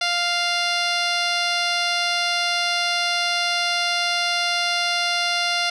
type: tone with low-pass filter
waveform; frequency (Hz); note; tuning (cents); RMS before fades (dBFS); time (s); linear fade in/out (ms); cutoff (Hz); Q
10% pulse; 698.5; F5; 0; -22; 0.01-5.7; 5; 5900; 2.2
effects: none